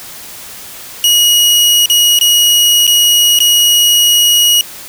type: tone with dropouts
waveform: sawtooth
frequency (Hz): 2900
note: F#7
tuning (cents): -35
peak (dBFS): -3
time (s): 1.04-4.61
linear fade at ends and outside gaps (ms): 1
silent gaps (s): 1.858-1.899 / 2.189-2.211 / 2.868-2.876 / 3.389-3.403
effects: white hiss -30 dBFS RMS until 4.88 s